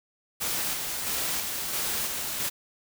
white noise with tremolo, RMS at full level -29 dBFS, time 0.4-2.5 s, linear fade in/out 20 ms, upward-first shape square, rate 1.5 Hz, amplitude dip 30%, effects none

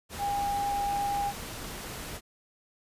sine tone in noise, 807 Hz, G#5, 50 cents flat, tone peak -27 dBFS, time 0.18-1.33 s, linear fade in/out 50 ms, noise pink, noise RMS -39 dBFS, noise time 0.09-2.21 s, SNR +9 dB, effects resampled to 32000 Hz

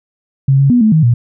sine tone with pitch steps, 135.8 / 138.3 / 243.9 / 217 / 158 / 119.6 Hz, C#3 / C#3 / B3 / A3 / D#3 / A#2, -35 / -4 / -21 / -24 / +27 / +45 cents, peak -6 dBFS, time 0.48-1.14 s, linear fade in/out 5 ms, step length 110 ms, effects none

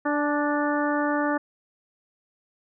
harmonic tone with a mistuned harmonic, 293.7 Hz, D4, in tune, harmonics 1 / 2 / 3 / 4 / 5 / 6, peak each -25 / -28 / -30 / -31 / -32 / -33 dBFS, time 0.05-1.38 s, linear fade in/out 10 ms, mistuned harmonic 3, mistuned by -21 cents, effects none

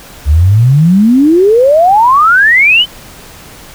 sine exponential sweep, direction up, 68.3 to 3120 Hz, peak -3 dBFS, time 0.25-2.86 s, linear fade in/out 50 ms, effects pink hiss -33 dBFS RMS until 3.74 s

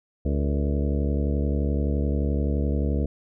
harmonic tone with a mistuned harmonic, 71.6 Hz, D2, 43 cents flat, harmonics 1 / 2 / 3 / 4 / 5 / 6 / 7 / 8 / 9, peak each -23 / -30 / -30 / -32 / -37 / -37 / -35 / -40 / -42 dBFS, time 0.25-3.06 s, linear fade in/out 5 ms, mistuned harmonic 7, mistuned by -76 cents, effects none

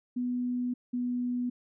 sine tone pair in turn, 246.9 / 245.9 Hz, B3 / B3, 0 / -7 cents, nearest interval unison, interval 7 cents, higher first, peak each -28 dBFS, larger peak neither, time 0.16-0.74 / 0.93-1.5 s, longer first, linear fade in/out 10 ms, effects none

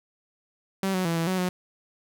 sawtooth tone with pitch steps, 192.7 / 185 / 167.1 / 165.3 / 186.4 / 181.5 Hz, G3 / F#3 / E3 / E3 / F#3 / F#3, -29 / 0 / +24 / +5 / +13 / -33 cents, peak -20 dBFS, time 0.83-1.49 s, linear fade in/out 2 ms, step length 110 ms, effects none

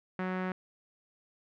sawtooth tone with low-pass filter, 185 Hz, F#3, in tune, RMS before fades -34 dBFS, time 0.19-0.52 s, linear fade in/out 2 ms, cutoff 1800 Hz, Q 1.9, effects none

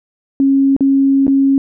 sine tone with dropouts, 273 Hz, C#4, 26 cents flat, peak -8 dBFS, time 0.4-1.58 s, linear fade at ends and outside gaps 1 ms, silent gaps 0.765-0.807 / 1.268-1.279 s, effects none

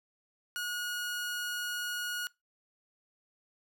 sawtooth tone, 1447 Hz, F#6, 39 cents flat, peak -30 dBFS, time 0.56-2.27 s, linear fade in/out 0 ms, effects noise-tail reverb RT60 0.2 s tail -22 dB re dry

